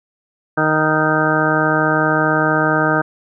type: harmonic tone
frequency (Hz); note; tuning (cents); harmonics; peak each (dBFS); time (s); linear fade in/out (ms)
155.5; D#3; -1; 1 / 2 / 3 / 4 / 5 / 6 / 8 / 9 / 10; -22 / -20 / -23 / -21 / -24 / -24 / -21 / -25 / -19; 0.57-3.02; 10
effects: none